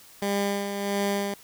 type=tone with tremolo; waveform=15% pulse; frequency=200.7 Hz; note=G3; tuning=41 cents sharp; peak=-17 dBFS; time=0.22-1.34 s; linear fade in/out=2 ms; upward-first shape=sine; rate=1.5 Hz; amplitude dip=50%; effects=white hiss -51 dBFS RMS until 1.43 s